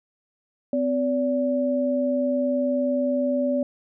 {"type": "tone pair together", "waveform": "sine", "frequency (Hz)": [255.9, 575], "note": ["C4", "D5"], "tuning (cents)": [-38, -37], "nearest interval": "octave + major second", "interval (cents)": 1401, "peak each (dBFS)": -23, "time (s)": [0.73, 3.63], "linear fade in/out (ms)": 2, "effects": []}